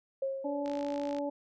sine tone with exponential decay, 540 Hz, C#5, 45 cents flat, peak -28 dBFS, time 0.22-1.05 s, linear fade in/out 5 ms, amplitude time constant 180 ms
harmonic tone, 286.1 Hz, D4, 45 cents flat, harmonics 1 / 2 / 3, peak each -35 / -34 / -41 dBFS, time 0.44-1.3 s, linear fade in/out 10 ms
click train, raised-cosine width 0.2 ms, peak -29 dBFS, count 29, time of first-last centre 0.66-1.185 s, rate 53.3 Hz
effects none

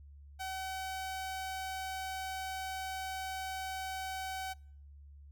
sawtooth tone, 760 Hz, F#5, 46 cents sharp, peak -34 dBFS, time 0.39-4.54 s, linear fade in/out 20 ms, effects noise-tail reverb RT60 0.6 s tail -26 dB re dry + added 71 Hz sine -51 dBFS peak until 5.31 s

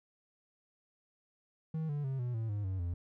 triangle tone with pitch steps, 159 / 145.8 / 133.7 / 122.61 / 112.43 / 103.1 / 94.54 / 86.7 Hz, D#3 / D3 / C3 / B2 / A2 / G#2 / F#2 / F2, +38 / -12 / +38 / -12 / +38 / -12 / +38 / -12 cents, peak -31 dBFS, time 1.74-2.94 s, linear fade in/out 5 ms, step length 150 ms, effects none

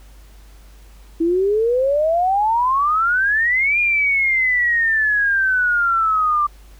sine exponential two-way sweep, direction up then down, 323.1 to 2435 to 1175 Hz, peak -14 dBFS, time 1.2-6.47 s, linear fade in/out 10 ms, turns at 3.79 s, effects added 50 Hz sine -41 dBFS peak until 6.79 s + pink hiss -52 dBFS RMS until 6.79 s

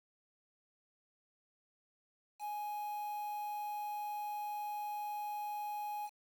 triangle tone with quantisation, 834 Hz, G#5, 7 cents sharp, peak -36 dBFS, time 2.39-6.1 s, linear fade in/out 50 ms, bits 9, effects none

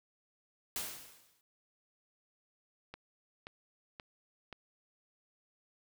white noise with exponential decay, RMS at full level -36 dBFS, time 0.76-1.41 s, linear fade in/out 1 ms, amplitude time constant 140 ms
click train, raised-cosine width 0.3 ms, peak -29 dBFS, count 4, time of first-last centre 2.94-4.527 s, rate 1.89 Hz
effects none

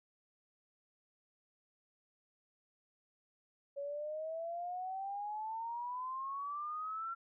sine exponential sweep, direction up, 557 to 1369 Hz, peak -38 dBFS, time 3.76-7.15 s, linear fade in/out 20 ms, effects none

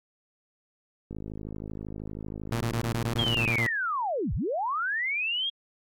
click train, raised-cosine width 3 ms, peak -25 dBFS, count 127, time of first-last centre 1.11-3.496 s, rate 52.8 Hz
sawtooth tone bursts, 116.4 Hz, A#2, 2 cents flat, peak -23 dBFS, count 11, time 2.52-3.663 s, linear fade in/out 0 ms, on 83 ms, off 23 ms
sine linear two-way sweep, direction down then up, 3314 to 32.7 to 3314 Hz, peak -26 dBFS, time 3.18-5.5 s, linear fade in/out 10 ms, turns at 4.34 s
effects AAC 48 kbps

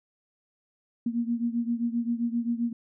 sine beating tone pair, 233.1 / 240.7 Hz, A#3 / B3, 0 / -44 cents, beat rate 7.6 Hz, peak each -27 / -30 dBFS, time 1.06-2.73 s, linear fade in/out 5 ms, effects none

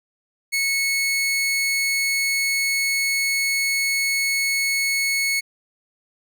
sawtooth tone, 2200 Hz, C#7, 14 cents flat, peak -16 dBFS, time 0.52-5.41 s, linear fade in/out 20 ms, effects none

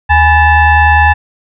sine tone with frequency modulation, 832 Hz, G#5, 3 cents sharp, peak -4 dBFS, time 0.09-1.14 s, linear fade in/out 20 ms, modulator 910 Hz, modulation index 1.3, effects none

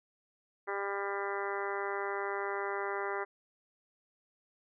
harmonic tone, 199.3 Hz, G3, 29 cents sharp, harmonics 2 / 3 / 4 / 5 / 6 / 7 / 8 / 9 / 10, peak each -37 / -44 / -41 / -42 / -42 / -43 / -45 / -46 / -44 dBFS, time 0.67-3.25 s, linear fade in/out 20 ms, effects none

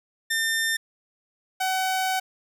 sawtooth tone pair in turn, 1800 / 754.2 Hz, A6 / F#5, +39 / +33 cents, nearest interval octave + minor third, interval 1506 cents, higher first, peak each -19 dBFS, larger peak neither, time 0.3-0.77 / 1.6-2.2 s, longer second, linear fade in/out 10 ms, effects none

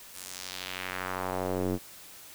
square tone with band-pass filter sweep, 46.25 Hz, F#1, in tune, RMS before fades -34 dBFS, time 0.12-1.79 s, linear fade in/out 50 ms, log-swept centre 11000 to 290 Hz, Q 1.4, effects white hiss -49 dBFS RMS until 2.34 s

